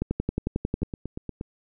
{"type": "two click trains", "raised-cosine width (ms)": 3, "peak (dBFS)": [-12, -19], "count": [10, 6], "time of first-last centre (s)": [[0.02, 0.831], [0.82, 1.411]], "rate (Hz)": [11.1, 8.46], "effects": []}